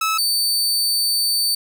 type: tone pair in turn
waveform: sawtooth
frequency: 1300 / 4560 Hz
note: E6 / C#8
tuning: -24 / +48 cents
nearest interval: octave + minor seventh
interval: 2172 cents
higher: second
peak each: -14 dBFS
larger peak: neither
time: 0.01-0.18 / 0.18-1.55 s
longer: second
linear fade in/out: 5 ms
effects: none